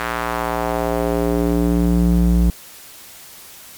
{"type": "tone with band-pass filter sweep", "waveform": "square", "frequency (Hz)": 58.5, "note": "A#1", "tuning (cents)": 7, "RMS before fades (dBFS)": -17, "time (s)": [0, 2.5], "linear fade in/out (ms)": 0, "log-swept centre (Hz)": [1500, 120], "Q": 1.4, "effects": ["white hiss -40 dBFS RMS until 3.77 s", "MP3 96 kbps"]}